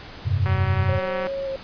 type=chord; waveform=sine; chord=F suspended second; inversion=none; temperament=just; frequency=87.31 / 98.22 / 130.96 Hz; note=F2 / G2 / C3; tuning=0 / +4 / +2 cents; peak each=-24 / -21 / -25 dBFS; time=0.25-0.99 s; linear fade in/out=20 ms
type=click train; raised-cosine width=0.5 ms; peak=-15 dBFS; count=154; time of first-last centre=0.46-1.27 s; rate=189 Hz
type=tone with vibrato; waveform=sine; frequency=542 Hz; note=C#5; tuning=39 cents flat; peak=-25 dBFS; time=0.89-1.56 s; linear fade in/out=2 ms; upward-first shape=square; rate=2.6 Hz; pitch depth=18 cents each way
effects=pink hiss -40 dBFS RMS until 1.63 s + resampled to 11025 Hz